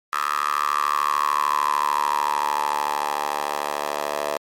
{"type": "tone with high-pass filter sweep", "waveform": "10% pulse", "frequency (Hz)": 73.42, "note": "D2", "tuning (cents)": 0, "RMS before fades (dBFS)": -23, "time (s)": [0.13, 4.37], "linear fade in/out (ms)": 0, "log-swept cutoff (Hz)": [1300, 670], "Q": 8.3, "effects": ["MP3 64 kbps"]}